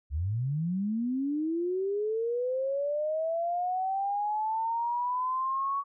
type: linear sweep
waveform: sine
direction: up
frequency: 65.8 to 1125 Hz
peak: -27 dBFS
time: 0.1-5.84 s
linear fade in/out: 50 ms
effects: none